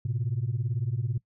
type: beating tone pair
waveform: sine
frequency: 110 / 128 Hz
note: A2 / C3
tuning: 0 / -38 cents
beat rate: 18 Hz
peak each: -28 dBFS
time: 0.05-1.18 s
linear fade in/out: 5 ms
effects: noise-tail reverb RT60 0.1 s tail -22 dB re dry + tanh soft clip ceiling -21 dBFS